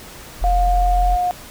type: tone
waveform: sine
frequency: 43.17 Hz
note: F1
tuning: 19 cents flat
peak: -15 dBFS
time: 0.41-1.17 s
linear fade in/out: 20 ms
type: tone with pitch glide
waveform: sine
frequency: 710 to 717.8 Hz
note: F5 to F5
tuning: +28 to +47 cents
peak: -16 dBFS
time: 0.44-1.31 s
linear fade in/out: 0 ms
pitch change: +19 cents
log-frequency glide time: 0.57-1.13 s
effects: pink hiss -38 dBFS RMS until 1.5 s